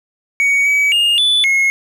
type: tone with pitch steps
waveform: triangle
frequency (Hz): 2243 / 2277 / 2834 / 3476 / 2166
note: C#7 / C#7 / F7 / A7 / C#7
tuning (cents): +20 / +46 / +25 / -22 / -41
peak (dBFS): -9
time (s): 0.4-1.7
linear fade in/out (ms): 0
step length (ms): 260
effects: none